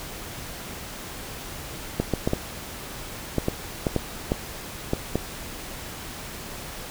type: clicks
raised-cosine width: 2 ms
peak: -8 dBFS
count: 11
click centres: 2 / 2.137 / 2.275 / 2.334 / 3.383 / 3.484 / 3.868 / 3.963 / 4.319 / 4.934 / 5.156 s
effects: pink hiss -37 dBFS RMS until 6.9 s